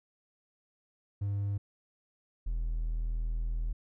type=tone pair in turn; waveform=triangle; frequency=100.6 / 40.55 Hz; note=G2 / E1; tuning=+45 / -28 cents; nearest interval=octave + major third; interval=1573 cents; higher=first; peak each=-27 dBFS; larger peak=neither; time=1.21-1.58 / 2.46-3.73 s; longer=second; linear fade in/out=10 ms; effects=tanh soft clip ceiling -23 dBFS